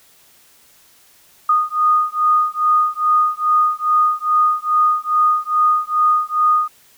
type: beating tone pair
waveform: sine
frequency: 1232 / 1234.4 Hz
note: D#6 / D#6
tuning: -17 / -14 cents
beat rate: 2.4 Hz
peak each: -16 dBFS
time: 1.49-6.68 s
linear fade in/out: 5 ms
effects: white hiss -51 dBFS RMS until 6.97 s